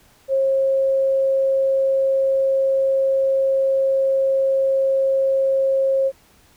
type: tone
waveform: sine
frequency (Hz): 538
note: C5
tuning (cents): +48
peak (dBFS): -15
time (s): 0.28-6.12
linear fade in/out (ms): 50
effects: pink hiss -54 dBFS RMS until 6.56 s